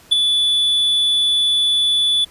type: tone with ADSR envelope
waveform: triangle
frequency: 3460 Hz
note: A7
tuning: 30 cents flat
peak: -6 dBFS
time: 0.11-2.25 s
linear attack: 16 ms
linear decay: 10 ms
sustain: -6 dB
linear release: 11 ms
effects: pink hiss -47 dBFS RMS until 2.3 s + resampled to 32000 Hz